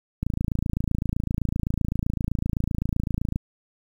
click train, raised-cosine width 5 ms, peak -12 dBFS, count 88, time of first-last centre 0.23-3.359 s, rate 27.8 Hz, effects 8-bit

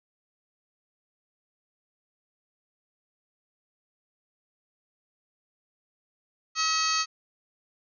harmonic tone, 640 Hz, D#5, 49 cents sharp, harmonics 2 / 3 / 4 / 5 / 6 / 7 / 8 / 9 / 10, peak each -28 / -35 / -33 / -38 / -38 / -28 / -39 / -38 / -32 dBFS, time 6.55-7.06 s, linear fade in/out 50 ms, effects none

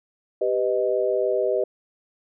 sine chord, G augmented, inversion none, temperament equal with one note detuned, 392 / 499 / 622.3 Hz, G4 / B4 / D#5, 0 / +18 / 0 cents, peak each -24 dBFS, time 0.41-1.64 s, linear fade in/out 5 ms, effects none

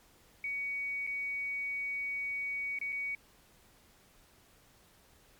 sine tone with dropouts, 2250 Hz, C#7, 25 cents sharp, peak -33 dBFS, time 0.44-3.15 s, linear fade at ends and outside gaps 2 ms, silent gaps 1.067-1.073 / 2.788-2.813 / 2.923-2.926 s, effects pink hiss -63 dBFS RMS until 5.39 s + MP3 96 kbps

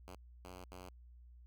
5% pulse tone bursts at uneven times, 91 Hz, F#2, 28 cents flat, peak -39 dBFS, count 3, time 0.08-0.15 / 0.45-0.64 / 0.72-0.89 s, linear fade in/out 0 ms, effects added 60 Hz sine -55 dBFS peak until 1.46 s

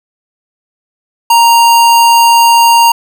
square tone, 932.3 Hz, A#5, in tune, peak -4 dBFS, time 1.3-2.92 s, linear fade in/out 5 ms, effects none

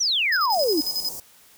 sine exponential sweep, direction down, 6160 to 282.1 Hz, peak -19 dBFS, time 0-0.81 s, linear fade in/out 10 ms
square tone with tremolo, 5040 Hz, D#8, 21 cents sharp, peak -23 dBFS, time 0.32-1.09 s, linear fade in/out 5 ms, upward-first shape square, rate 11 Hz, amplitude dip 70%
white band-stop noise, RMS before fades -35 dBFS, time 0.52-1.2 s, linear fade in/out 2 ms, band 1000 to 4900 Hz, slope 48 dB/octave
effects white hiss -53 dBFS RMS until 1.57 s

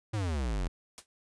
square exponential sweep, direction down, 113.3 to 40.58 Hz, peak -30 dBFS, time 0.13-0.68 s, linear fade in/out 10 ms
white noise with exponential decay, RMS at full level -39 dBFS, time 0.98-1.06 s, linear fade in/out 0 ms, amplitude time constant 17 ms
effects resampled to 22050 Hz

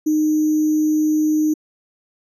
sine tone with sample-and-hold, 307.4 Hz, D#4, 21 cents flat, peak -14 dBFS, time 0.06-1.54 s, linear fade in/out 10 ms, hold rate 6300 Hz, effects resampled to 32000 Hz

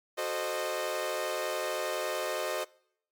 sawtooth chord, F# diminished seventh, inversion none, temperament equal with one note detuned, 370 / 440 / 523.3 / 615.1 Hz, F#4 / A4 / C5 / Eb5, 0 / 0 / 0 / -20 cents, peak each -34 / -35 / -32 / -30 dBFS, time 0.17-2.65 s, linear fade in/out 20 ms, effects noise-tail reverb RT60 0.7 s tail -24 dB re dry + MP3 96 kbps

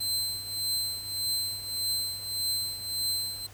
sawtooth tone with tremolo, 4100 Hz, C8, 36 cents flat, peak -23 dBFS, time 0-3.47 s, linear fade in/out 10 ms, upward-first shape triangle, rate 1.7 Hz, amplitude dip 75%, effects added 103 Hz sine -49 dBFS peak until 3.53 s + pink hiss -52 dBFS RMS until 3.53 s

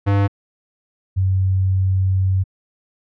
square / sine tone pair in turn, 100 / 94.62 Hz, G2 / F#2, +35 / +39 cents, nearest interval minor second, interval 96 cents, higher first, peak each -14 dBFS, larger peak neither, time 0.06-0.28 / 1.16-2.44 s, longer second, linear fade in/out 20 ms, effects low-pass 2000 Hz 12 dB/octave

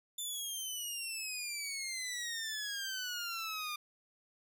15% pulse exponential sweep, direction down, 3552 to 1200 Hz, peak -31 dBFS, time 0.18-3.76 s, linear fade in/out 5 ms, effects none

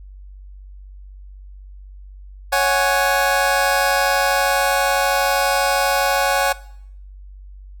25% pulse chord, C# suspended fourth, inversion none, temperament just, 554.4 / 739.2 / 831.5 Hz, C#5 / F#5 / G#5, 0 / -2 / +2 cents, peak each -16 dBFS, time 2.52-6.53 s, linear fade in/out 10 ms, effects noise-tail reverb RT60 0.7 s tail -20 dB re dry + added 48 Hz sine -36 dBFS peak until 7.8 s

